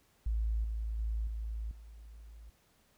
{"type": "tone with level steps", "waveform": "sine", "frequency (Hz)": 55, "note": "A1", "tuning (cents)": 0, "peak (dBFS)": [-29, -33, -31, -35, -48], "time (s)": [0.26, 2.5], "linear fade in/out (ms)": 5, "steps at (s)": [0.64, 0.99, 1.27, 1.71], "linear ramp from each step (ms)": 2, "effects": ["pink hiss -69 dBFS RMS until 2.97 s"]}